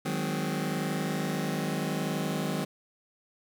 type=chord; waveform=sawtooth; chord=Ab dominant seventh; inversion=second; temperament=just; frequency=155.74 / 186.89 / 207.7 / 259.6 Hz; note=Eb3 / Gb3 / Ab3 / C4; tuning=+2 / +18 / 0 / -13 cents; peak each=-29 / -30 / -31 / -32 dBFS; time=0.05-2.65 s; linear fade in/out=10 ms; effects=9-bit